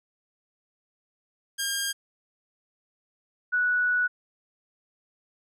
10% pulse / sine tone pair in turn, 1612 / 1473.3 Hz, G6 / F#6, +48 / -8 cents, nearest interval major second, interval 156 cents, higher first, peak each -18 / -21 dBFS, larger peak first, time 1.58-1.93 / 3.52-4.08 s, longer second, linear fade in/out 20 ms, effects none

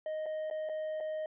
triangle tone with dropouts, 622.3 Hz, D#5, in tune, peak -32 dBFS, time 0.06-1.26 s, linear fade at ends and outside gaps 2 ms, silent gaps 0.259-0.263 / 0.501-0.51 / 0.69-0.695 / 1.003-1.007 s, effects resampled to 8000 Hz

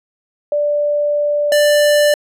sine / square tone pair in turn, 587.3 / 590.1 Hz, D5 / D5, 0 / +8 cents, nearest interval unison, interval 8 cents, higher second, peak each -13 / -10 dBFS, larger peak second, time 0.52-1.52 / 1.52-2.14 s, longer first, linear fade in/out 2 ms, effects resampled to 32000 Hz

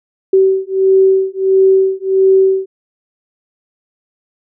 sine beating tone pair, 382.1 / 383.6 Hz, G4 / G4, -44 / -37 cents, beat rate 1.5 Hz, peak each -11 dBFS, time 0.33-2.66 s, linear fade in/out 5 ms, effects none

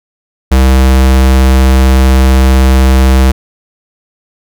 square tone, 65.41 Hz, C2, in tune, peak -4 dBFS, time 0.51-3.32 s, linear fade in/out 10 ms, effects none

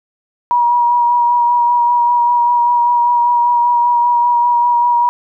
sine tone with vibrato, 959 Hz, A#5, 49 cents sharp, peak -9 dBFS, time 0.51-5.09 s, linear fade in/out 0 ms, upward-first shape sine, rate 5.1 Hz, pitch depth 16 cents each way, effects none

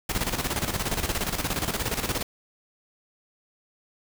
pink noise with tremolo, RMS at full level -26 dBFS, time 0.09-2.23 s, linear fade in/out 5 ms, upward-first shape square, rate 17 Hz, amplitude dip 65%, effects none

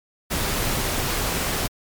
pink noise, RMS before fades -24 dBFS, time 0.3-1.68 s, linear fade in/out 20 ms, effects MP3 96 kbps

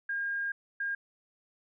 sine tone bursts at uneven times, 1616 Hz, G#6, 48 cents flat, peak -30 dBFS, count 2, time 0.09-0.52 / 0.8-0.95 s, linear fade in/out 5 ms, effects none

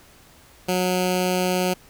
10% pulse tone with notch filter, 182.5 Hz, F#3, 24 cents flat, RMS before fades -22 dBFS, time 0.68-1.74 s, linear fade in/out 10 ms, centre 1100 Hz, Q 1.9, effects pink hiss -51 dBFS RMS until 1.89 s

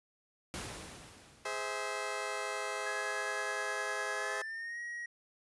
pink noise with exponential decay, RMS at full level -39 dBFS, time 0.54-2.15 s, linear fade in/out 0 ms, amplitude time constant 350 ms
15% pulse chord, Ab augmented, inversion none, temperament just, 415.3 / 519.1 / 648.9 Hz, Ab4 / C5 / E5, 0 / -14 / -27 cents, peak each -34 dBFS, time 1.45-4.42 s, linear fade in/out 5 ms
triangle tone with pitch glide, 1671 to 1897.4 Hz, G#6 to A#6, +10 to +30 cents, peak -37 dBFS, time 2.86-5.06 s, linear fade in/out 5 ms, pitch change +220 cents, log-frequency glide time 4.14-4.8 s
effects high-pass 60 Hz 12 dB/octave + resampled to 24000 Hz

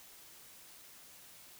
silence, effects white hiss -56 dBFS RMS until 1.59 s

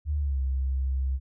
sine tone with pitch glide, 74.3 to 66.19 Hz, D2 to C2, +21 to +21 cents, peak -24 dBFS, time 0.05-1.2 s, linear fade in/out 50 ms, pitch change -200 cents, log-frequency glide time 0.16-0.4 s, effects none

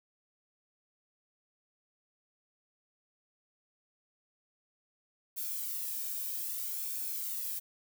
violet noise with flanger, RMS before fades -37 dBFS, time 5.36-7.6 s, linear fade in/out 20 ms, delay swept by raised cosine 1 to 1.5 ms, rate 0.63 Hz, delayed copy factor -0.6, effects none

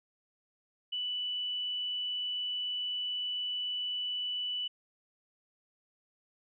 sine tone, 2971 Hz, F#7, 6 cents sharp, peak -32 dBFS, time 0.92-4.68 s, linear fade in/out 10 ms, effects none

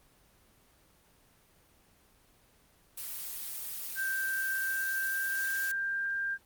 blue noise, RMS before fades -39 dBFS, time 2.97-5.72 s, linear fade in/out 10 ms
sine tone with pitch glide, 1568 to 1592.6 Hz, G6 to G6, 0 to +27 cents, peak -30 dBFS, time 3.95-6.38 s, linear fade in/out 50 ms, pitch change +27 cents, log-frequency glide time 4.62-6.1 s
effects pink hiss -64 dBFS RMS until 6.45 s + Opus 24 kbps

